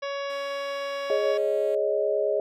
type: harmonic tone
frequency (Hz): 560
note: C#5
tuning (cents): +18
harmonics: 1 / 2 / 3 / 4 / 5 / 6 / 7 / 9 / 10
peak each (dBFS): -30 / -36 / -40 / -42 / -44 / -46 / -47 / -49 / -50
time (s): 0.02-1.38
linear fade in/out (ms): 10
type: tone with pitch glide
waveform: 5% pulse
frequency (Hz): 277.2 to 275.1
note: C#4 to C#4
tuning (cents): 0 to -13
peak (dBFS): -36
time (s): 0.3-1.75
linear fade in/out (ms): 0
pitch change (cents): -13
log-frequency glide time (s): 0.63-0.91
type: chord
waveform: sine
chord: Ab suspended fourth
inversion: none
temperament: just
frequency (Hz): 415.3 / 553.7 / 623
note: Ab4 / Db5 / Eb5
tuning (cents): 0 / -2 / +2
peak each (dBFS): -26 / -27 / -26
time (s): 1.1-2.4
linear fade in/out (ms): 2
effects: none